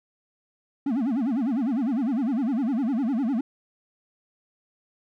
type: tone with vibrato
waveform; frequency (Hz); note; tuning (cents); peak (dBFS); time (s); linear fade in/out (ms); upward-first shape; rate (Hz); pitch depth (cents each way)
triangle; 249.5; B3; +18; -20; 0.86-3.41; 5; sine; 9.9; 260
effects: none